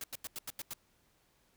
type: noise bursts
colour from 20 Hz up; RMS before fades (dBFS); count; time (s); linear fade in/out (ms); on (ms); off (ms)
white; -41; 7; 0.01-0.735; 2; 29; 87
effects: pink hiss -71 dBFS RMS until 1.56 s